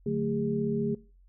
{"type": "tone cluster", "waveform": "sine", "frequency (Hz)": [146.9, 182.8, 220.7, 406.4], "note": ["D3", "F#3", "A3", "G#4"], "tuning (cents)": [1, -21, 5, -38], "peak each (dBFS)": [-33, -36, -30, -31], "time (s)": [0.06, 0.95], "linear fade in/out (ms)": 5, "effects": ["noise-tail reverb RT60 0.4 s tail -23 dB re dry", "added 45 Hz sine -55 dBFS peak until 1.28 s"]}